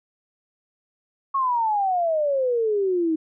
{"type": "exponential sweep", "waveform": "sine", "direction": "down", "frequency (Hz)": [1108.7, 311.1], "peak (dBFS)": -19, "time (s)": [1.34, 3.16], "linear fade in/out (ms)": 10, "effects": []}